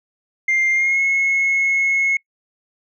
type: tone with pitch glide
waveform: sine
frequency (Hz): 2104 to 2177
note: C7 to C#7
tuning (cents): +9 to -32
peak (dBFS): -13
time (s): 0.48-2.17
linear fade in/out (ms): 5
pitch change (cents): +59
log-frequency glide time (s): 0.73-1.01
effects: noise-tail reverb RT60 0.1 s tail -24 dB re dry + tanh soft clip ceiling -12 dBFS